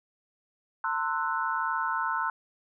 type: chord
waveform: sine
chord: F# half-diminished seventh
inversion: first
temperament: equal with one note detuned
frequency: 903.2 / 1046.5 / 1318.5 / 1480 Hz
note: A5 / C6 / E6 / F#6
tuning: +45 / 0 / 0 / 0 cents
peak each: -32 dBFS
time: 0.84-2.3 s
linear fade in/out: 2 ms
effects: none